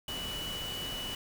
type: tone in noise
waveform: sine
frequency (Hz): 2954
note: F#7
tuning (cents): -3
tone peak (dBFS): -37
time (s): 0.08-1.15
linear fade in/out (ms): 2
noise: pink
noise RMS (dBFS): -41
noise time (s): 0.08-1.15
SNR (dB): +1
effects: none